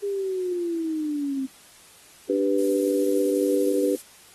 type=linear sweep; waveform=sine; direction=down; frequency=407.1 to 261.6 Hz; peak=-24 dBFS; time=0.02-1.47 s; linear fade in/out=20 ms
type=chord; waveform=sine; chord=G major; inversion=second; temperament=equal; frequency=293.7 / 392 / 493.9 Hz; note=D4 / G4 / B4; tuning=0 / 0 / 0 cents; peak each=-24 dBFS; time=2.29-3.96 s; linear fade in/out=10 ms
type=noise; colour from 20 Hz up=violet; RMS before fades=-36 dBFS; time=2.58-4.02 s; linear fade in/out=5 ms
effects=white hiss -51 dBFS RMS until 4.34 s + AAC 32 kbps